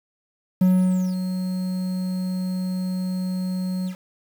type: tone with ADSR envelope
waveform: triangle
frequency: 184.4 Hz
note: F#3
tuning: 6 cents flat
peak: -11 dBFS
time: 0.61-3.96 s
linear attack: 6 ms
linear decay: 530 ms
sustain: -10 dB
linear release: 93 ms
effects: 7-bit